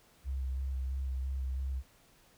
sine tone with vibrato, 66 Hz, C2, 16 cents sharp, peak -32 dBFS, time 0.24-1.83 s, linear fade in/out 50 ms, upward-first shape square, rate 3 Hz, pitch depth 21 cents each way, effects pink hiss -64 dBFS RMS until 2.37 s

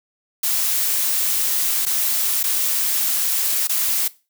blue noise with dropouts, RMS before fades -20 dBFS, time 0.43-4.08 s, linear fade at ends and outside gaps 5 ms, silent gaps 1.854-1.864 / 2.431-2.438 / 3.673-3.693 s, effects noise-tail reverb RT60 0.3 s tail -19 dB re dry

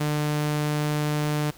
sawtooth tone, 149.6 Hz, D3, 32 cents sharp, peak -19 dBFS, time 0-1.51 s, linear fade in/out 10 ms, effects pink hiss -49 dBFS RMS until 1.57 s

